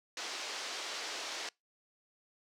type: band-pass noise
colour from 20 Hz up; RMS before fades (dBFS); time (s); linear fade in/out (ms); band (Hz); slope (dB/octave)
white; -41; 0.17-1.49; 2; 320 to 5900; 24
effects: noise-tail reverb RT60 0.2 s tail -26 dB re dry